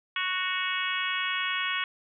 harmonic tone with a mistuned harmonic, 370 Hz, F#4, in tune, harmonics 3 / 4 / 5 / 6 / 7 / 8 / 9, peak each -34 / -34 / -34 / -34 / -36 / -35 / -36 dBFS, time 0.16-1.84 s, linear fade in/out 2 ms, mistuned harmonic 8, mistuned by -41 cents, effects none

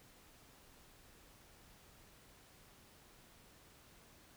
silence, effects pink hiss -63 dBFS RMS until 4.36 s

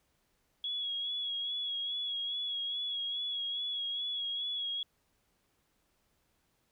sine tone with vibrato, 3344 Hz, G#7, 11 cents sharp, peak -33 dBFS, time 0.64-4.83 s, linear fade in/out 2 ms, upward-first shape sine, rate 2.4 Hz, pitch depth 35 cents each way, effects pink hiss -75 dBFS RMS until 6.71 s

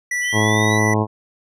square tone with pitch glide, 1962 to 1974.5 Hz, B6 to B6, -12 to -1 cents, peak -20 dBFS, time 0.11-0.94 s, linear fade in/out 5 ms, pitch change +11 cents, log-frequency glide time 0.35-0.58 s
sine linear sweep, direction up, 2960 to 3975 Hz, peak -28 dBFS, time 0.21-0.8 s, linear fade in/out 50 ms
harmonic tone, 107.3 Hz, A2, 43 cents flat, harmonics 1 / 2 / 3 / 4 / 5 / 6 / 7 / 8 / 9 / 10, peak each -19 / -22 / -24 / -24 / -29 / -28 / -30 / -27 / -27 / -29 dBFS, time 0.32-1.07 s, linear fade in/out 50 ms
effects low-pass 10000 Hz 12 dB/octave

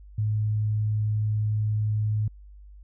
sine tone, 106.8 Hz, G#2, 49 cents sharp, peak -22 dBFS, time 0.18-2.28 s, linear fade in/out 5 ms, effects added 50 Hz sine -44 dBFS peak until 2.83 s

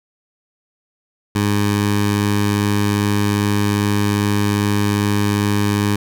15% pulse tone with notch filter, 102.5 Hz, G#2, 22 cents flat, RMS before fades -17 dBFS, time 1.35-5.96 s, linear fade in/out 5 ms, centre 560 Hz, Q 2, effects none

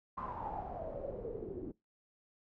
pink noise with low-pass filter sweep, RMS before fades -42 dBFS, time 0.17-1.72 s, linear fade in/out 10 ms, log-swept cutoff 1100 to 330 Hz, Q 9.3, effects noise-tail reverb RT60 0.2 s tail -23 dB re dry

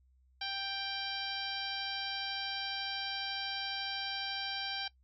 harmonic tone, 786 Hz, G5, 4 cents sharp, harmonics 1 / 2 / 3 / 4 / 5 / 6 / 7, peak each -43 / -43 / -46 / -41 / -43 / -43 / -48 dBFS, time 0.41-4.88 s, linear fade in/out 5 ms, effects noise-tail reverb RT60 0.1 s tail -18 dB re dry + added 64 Hz sine -64 dBFS peak until 5.03 s

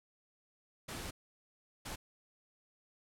pink noise bursts at uneven times, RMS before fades -43 dBFS, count 2, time 0.88-1.11 / 1.85-1.96 s, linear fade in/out 10 ms, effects low-pass 12000 Hz 12 dB/octave

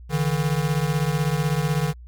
square beating tone pair, 144 / 160 Hz, D3 / D#3, -34 / +49 cents, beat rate 16 Hz, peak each -24 dBFS, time 0.09-1.94 s, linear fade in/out 50 ms, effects added 60 Hz sine -39 dBFS peak until 2.07 s

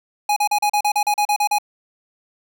square tone bursts, 830.6 Hz, G#5, in tune, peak -16 dBFS, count 12, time 0.29-1.585 s, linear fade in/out 5 ms, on 74 ms, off 37 ms, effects none

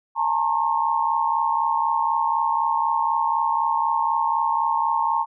sine tone cluster, 854 / 918 / 1077 Hz, G#5 / A#5 / C6, +48 / -27 / +50 cents, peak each -26 / -21 / -24 dBFS, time 0.15-5.26 s, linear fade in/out 50 ms, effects none

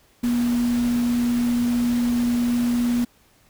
sine tone in noise, 240.5 Hz, B3, 46 cents flat, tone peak -18 dBFS, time 0.23-3.05 s, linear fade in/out 10 ms, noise pink, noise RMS -35 dBFS, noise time 0.23-3.05 s, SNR +14 dB, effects pink hiss -58 dBFS RMS until 3.49 s

